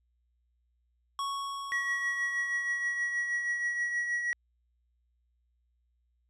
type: tone with exponential decay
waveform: square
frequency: 1109 Hz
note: C#6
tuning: in tune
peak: -31 dBFS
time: 1.19-4.23 s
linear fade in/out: 1 ms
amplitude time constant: 660 ms
type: tone with tremolo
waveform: triangle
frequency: 1919 Hz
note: A#6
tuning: 50 cents sharp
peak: -25 dBFS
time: 1.72-4.33 s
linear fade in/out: 0 ms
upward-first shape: triangle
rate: 6.3 Hz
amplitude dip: 50%
effects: added 60 Hz sine -70 dBFS peak until 6.29 s + low-pass 9000 Hz 12 dB/octave